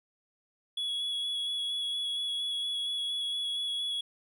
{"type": "tone with vibrato", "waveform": "triangle", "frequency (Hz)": 3367, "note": "G#7", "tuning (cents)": 23, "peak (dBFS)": -29, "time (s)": [0.77, 4.01], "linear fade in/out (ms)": 5, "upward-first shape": "square", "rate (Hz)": 4.3, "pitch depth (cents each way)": 10, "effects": []}